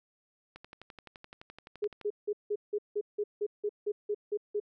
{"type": "click train", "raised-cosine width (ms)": 0.3, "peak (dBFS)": -31, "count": 18, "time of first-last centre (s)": [0.56, 2.013], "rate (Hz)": 11.7}
{"type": "tone bursts", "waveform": "sine", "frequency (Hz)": 415.3, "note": "G#4", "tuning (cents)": 0, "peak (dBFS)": -28, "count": 13, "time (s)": [1.82, 4.601], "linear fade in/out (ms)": 10, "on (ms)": 57, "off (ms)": 170}
{"effects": []}